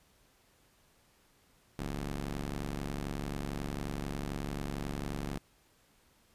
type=ring-modulated tone; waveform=15% pulse; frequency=71.2 Hz; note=C#2; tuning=47 cents sharp; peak=-26 dBFS; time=1.79-5.38 s; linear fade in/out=0 ms; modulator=94.8 Hz; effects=pink hiss -67 dBFS RMS until 6.34 s + resampled to 32000 Hz